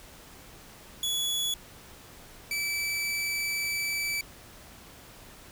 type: tone pair in turn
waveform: sawtooth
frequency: 3394 / 2311 Hz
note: G#7 / D7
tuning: +37 / -28 cents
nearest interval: perfect fifth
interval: 665 cents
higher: first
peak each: -24 / -25 dBFS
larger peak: first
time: 1.03-1.54 / 2.51-4.21 s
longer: second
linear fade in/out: 2 ms
effects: pink hiss -50 dBFS RMS until 5.51 s